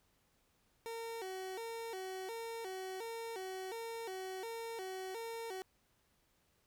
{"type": "tone with vibrato", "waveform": "30% pulse", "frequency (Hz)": 415.3, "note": "G#4", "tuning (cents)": 0, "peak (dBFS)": -39, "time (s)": [0.86, 5.62], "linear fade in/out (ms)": 0, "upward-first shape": "square", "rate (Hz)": 1.4, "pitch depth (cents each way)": 170, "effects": ["pink hiss -75 dBFS RMS until 6.66 s"]}